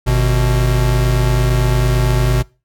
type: tone pair together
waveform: square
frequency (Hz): 51.08 / 124.4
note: G#1 / B2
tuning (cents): -28 / +13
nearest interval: octave + minor third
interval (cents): 1541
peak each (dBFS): -15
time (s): 0.06-2.43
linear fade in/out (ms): 20
effects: noise-tail reverb RT60 0.3 s tail -23 dB re dry